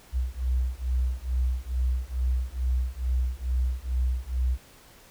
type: beating tone pair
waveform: sine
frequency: 61.74 / 64.04 Hz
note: B1 / C2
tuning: 0 / -37 cents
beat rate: 2.3 Hz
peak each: -27 dBFS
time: 0.12-4.58 s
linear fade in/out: 50 ms
effects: pink hiss -53 dBFS RMS until 5.1 s